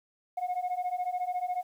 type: beating tone pair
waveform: sine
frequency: 716 / 730 Hz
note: F5 / F#5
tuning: +43 / -24 cents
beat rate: 14 Hz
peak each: -31 / -30 dBFS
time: 0.37-1.63 s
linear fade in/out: 10 ms
effects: tanh soft clip ceiling -26 dBFS + 10-bit